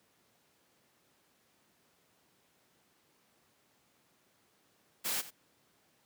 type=noise with echo; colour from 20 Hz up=white; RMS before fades=-34 dBFS; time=5.04-5.22 s; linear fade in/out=20 ms; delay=89 ms; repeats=1; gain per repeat=-15 dB; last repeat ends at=5.309 s; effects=pink hiss -70 dBFS RMS until 6.05 s + high-pass 150 Hz 12 dB/octave